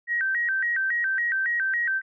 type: tone with vibrato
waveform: sine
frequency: 1717 Hz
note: A6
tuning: 43 cents flat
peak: -22 dBFS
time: 0.07-2.02 s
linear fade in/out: 50 ms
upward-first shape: square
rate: 3.6 Hz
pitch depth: 170 cents each way
effects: none